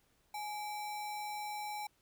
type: tone with sample-and-hold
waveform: sine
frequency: 838 Hz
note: G#5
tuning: 15 cents sharp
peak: -38 dBFS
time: 0.34-1.87 s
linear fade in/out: 5 ms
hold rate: 3150 Hz
effects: pink hiss -73 dBFS RMS until 2.01 s